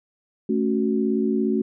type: chord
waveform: sine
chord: F# minor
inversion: first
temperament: equal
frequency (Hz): 220 / 277.2 / 370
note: A3 / C#4 / F#4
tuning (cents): 0 / 0 / 0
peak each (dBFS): -22 / -25 / -24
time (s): 0.49-1.62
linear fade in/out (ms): 5
effects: none